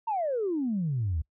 sine exponential sweep, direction down, 933 to 72.2 Hz, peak -25 dBFS, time 0.07-1.22 s, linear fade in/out 10 ms, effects noise-tail reverb RT60 0.1 s tail -25 dB re dry + tanh soft clip ceiling -21 dBFS

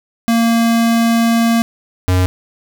square tone pair in turn, 230.6 / 91.51 Hz, A#3 / F#2, -19 / -19 cents, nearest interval octave + major third, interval 1600 cents, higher first, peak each -11 dBFS, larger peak neither, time 0.28-1.62 / 2.08-2.26 s, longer first, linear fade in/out 0 ms, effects none

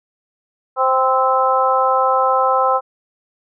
harmonic tone with a mistuned harmonic, 261.6 Hz, C4, in tune, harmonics 2 / 3 / 4 / 5, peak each -18 / -18 / -18 / -18 dBFS, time 0.76-2.81 s, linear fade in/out 50 ms, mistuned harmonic 4, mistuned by -16 cents, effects none

